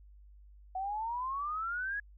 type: exponential sweep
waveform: sine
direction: up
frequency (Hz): 740 to 1692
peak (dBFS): -33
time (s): 0.75-2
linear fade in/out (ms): 5
effects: added 50 Hz sine -53 dBFS peak until 2.17 s